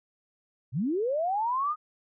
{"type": "linear sweep", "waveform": "sine", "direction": "up", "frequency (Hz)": [103.83, 1259], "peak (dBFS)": -25, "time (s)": [0.72, 1.76], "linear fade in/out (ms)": 50, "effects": []}